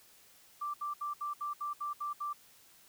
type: tone bursts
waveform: sine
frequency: 1174.7 Hz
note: D6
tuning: in tune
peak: -34 dBFS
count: 9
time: 0.61-2.332 s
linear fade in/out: 10 ms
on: 130 ms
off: 69 ms
effects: white hiss -61 dBFS RMS until 2.88 s